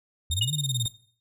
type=exponential two-way sweep; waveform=sine; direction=up then down; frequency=77.9 to 154.5 to 113.4 Hz; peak=-27 dBFS; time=0.3-0.86 s; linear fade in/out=0 ms; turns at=0.53 s
type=tone bursts; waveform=sawtooth; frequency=3677 Hz; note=A#7; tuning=24 cents flat; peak=-23 dBFS; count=11; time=0.31-0.882 s; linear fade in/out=5 ms; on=32 ms; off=22 ms
type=tone with exponential decay; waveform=sine; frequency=2883 Hz; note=F#7; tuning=46 cents flat; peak=-19 dBFS; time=0.41-0.53 s; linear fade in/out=5 ms; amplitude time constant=25 ms
effects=noise-tail reverb RT60 0.5 s tail -17 dB re dry + resampled to 32000 Hz